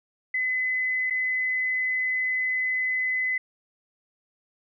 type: tone with dropouts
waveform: sine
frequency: 2022 Hz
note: B6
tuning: 40 cents sharp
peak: -23 dBFS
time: 0.34-3.38 s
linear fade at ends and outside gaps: 5 ms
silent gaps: 1.1-1.106 s
effects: none